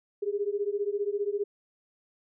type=beating tone pair; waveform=sine; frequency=400.3 / 415.3 Hz; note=G4 / G#4; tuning=+36 / 0 cents; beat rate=15 Hz; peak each=-30 dBFS; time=0.22-1.44 s; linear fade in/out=10 ms; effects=none